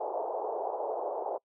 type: band-pass noise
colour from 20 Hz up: white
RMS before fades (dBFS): -34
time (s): 0-1.38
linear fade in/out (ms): 10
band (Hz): 400 to 860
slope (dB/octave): 48
effects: noise-tail reverb RT60 0.1 s tail -24 dB re dry